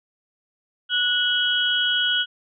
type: tone cluster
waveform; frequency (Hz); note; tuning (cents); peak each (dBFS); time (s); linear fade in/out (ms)
sine; 1469 / 2961 / 3274; F#6 / F#7 / G#7; -13 / +1 / -25; -23; 0.89-2.26; 50
effects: none